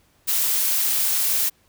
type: noise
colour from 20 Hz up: blue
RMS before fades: -21 dBFS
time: 0.27-1.5 s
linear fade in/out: 20 ms
effects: pink hiss -61 dBFS RMS until 1.68 s